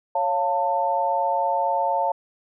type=chord; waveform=sine; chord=Db augmented; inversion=none; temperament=equal with one note detuned; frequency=554.4 / 698.5 / 892.8 Hz; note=Db5 / F5 / A5; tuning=0 / 0 / +25 cents; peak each=-26 / -25 / -22 dBFS; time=0.15-2.12 s; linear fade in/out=5 ms; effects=none